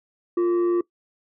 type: tone with frequency modulation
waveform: sine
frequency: 349.2 Hz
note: F4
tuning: in tune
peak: -16 dBFS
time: 0.37-0.81 s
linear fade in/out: 5 ms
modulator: 804 Hz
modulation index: 0.28
effects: noise-tail reverb RT60 0.1 s tail -21 dB re dry + tanh soft clip ceiling -16 dBFS